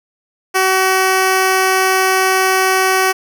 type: tone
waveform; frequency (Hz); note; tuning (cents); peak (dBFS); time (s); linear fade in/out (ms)
10% pulse; 377.8; F#4; +36; -3; 0.54-3.13; 20
effects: none